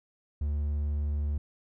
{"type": "tone", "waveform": "triangle", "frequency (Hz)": 73.42, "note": "D2", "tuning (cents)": 0, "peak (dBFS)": -25, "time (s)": [0.41, 1.38], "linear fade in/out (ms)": 5, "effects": []}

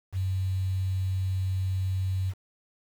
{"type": "tone with quantisation", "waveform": "sine", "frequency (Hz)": 94.2, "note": "F#2", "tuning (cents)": 32, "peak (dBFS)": -25, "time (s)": [0.12, 2.34], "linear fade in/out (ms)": 50, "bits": 8, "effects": []}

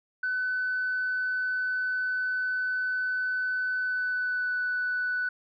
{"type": "tone with pitch glide", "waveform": "sine", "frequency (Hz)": [1506, 1488.7], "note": ["F#6", "F#6"], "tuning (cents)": [30, 10], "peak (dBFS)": -25, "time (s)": [0.23, 5.29], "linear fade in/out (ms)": 5, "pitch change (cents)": -20, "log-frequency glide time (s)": [3.77, 4.56], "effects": ["tanh soft clip ceiling -22 dBFS"]}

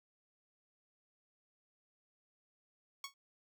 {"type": "tone with exponential decay", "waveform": "10% pulse", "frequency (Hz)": 1108.7, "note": "C#6", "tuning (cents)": 0, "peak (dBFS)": -30, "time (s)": [3.04, 3.14], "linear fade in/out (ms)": 2, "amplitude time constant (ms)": 21, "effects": []}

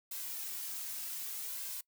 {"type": "noise with flanger", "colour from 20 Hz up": "blue", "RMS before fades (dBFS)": -41, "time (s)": [0.11, 1.81], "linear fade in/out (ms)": 5, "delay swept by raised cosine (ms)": [1.9, 3.2], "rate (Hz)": 0.64, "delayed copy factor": 0.5, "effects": ["noise-tail reverb RT60 0.1 s tail -23 dB re dry"]}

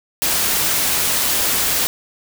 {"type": "noise", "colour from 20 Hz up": "white", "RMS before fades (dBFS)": -18, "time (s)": [0.22, 1.87], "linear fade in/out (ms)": 0, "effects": []}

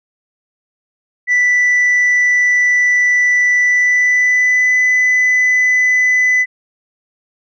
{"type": "tone with pitch glide", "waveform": "sine", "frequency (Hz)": [1975.5, 2003], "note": ["B6", "B6"], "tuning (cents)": [0, 24], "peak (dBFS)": -7, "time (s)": [1.27, 6.46], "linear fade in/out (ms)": 50, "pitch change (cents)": 24, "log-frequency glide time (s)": [3.62, 4.75], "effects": ["tanh soft clip ceiling -8 dBFS"]}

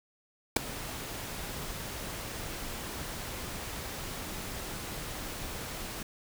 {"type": "noise with ADSR envelope", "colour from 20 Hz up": "pink", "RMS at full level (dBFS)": -20, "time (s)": [0.56, 6.03], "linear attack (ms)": 6, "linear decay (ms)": 7, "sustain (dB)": -19, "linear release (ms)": 4, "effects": []}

